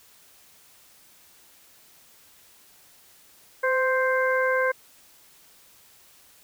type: harmonic tone with a mistuned harmonic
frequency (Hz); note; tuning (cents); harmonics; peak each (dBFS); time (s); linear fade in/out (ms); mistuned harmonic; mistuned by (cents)
523.3; C5; 0; 1 / 2 / 3 / 4; -23 / -28 / -25 / -32; 3.63-4.72; 10; 1; -26
effects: white hiss -55 dBFS RMS until 6.43 s